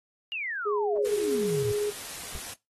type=exponential sweep; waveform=sine; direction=down; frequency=2888 to 103.83 Hz; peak=-30 dBFS; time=0.32-1.72 s; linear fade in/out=0 ms
type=tone; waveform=sine; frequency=415.3 Hz; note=G#4; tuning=in tune; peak=-25 dBFS; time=0.65-1.91 s; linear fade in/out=20 ms
type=noise; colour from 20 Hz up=white; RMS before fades=-39 dBFS; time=1.05-2.54 s; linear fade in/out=5 ms
type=noise with exponential decay; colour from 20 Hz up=brown; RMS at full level=-34 dBFS; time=2.35-2.44 s; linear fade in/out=0 ms; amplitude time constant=19 ms
effects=noise-tail reverb RT60 0.2 s tail -21 dB re dry + AAC 32 kbps